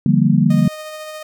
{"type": "chord", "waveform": "sine", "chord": "G minor seventh", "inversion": "second", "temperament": "equal with one note detuned", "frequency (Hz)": [146.83, 171.12, 196, 233.1], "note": ["D3", "F3", "G3", "Bb3"], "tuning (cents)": [0, -35, 0, 0], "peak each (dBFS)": -16, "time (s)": [0.06, 0.68], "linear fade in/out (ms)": 2}
{"type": "tone with tremolo", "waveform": "sawtooth", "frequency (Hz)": 618, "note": "D#5", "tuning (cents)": -12, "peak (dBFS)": -24, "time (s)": [0.5, 1.23], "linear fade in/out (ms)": 5, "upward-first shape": "sine", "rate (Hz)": 14, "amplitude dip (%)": 25}
{"effects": []}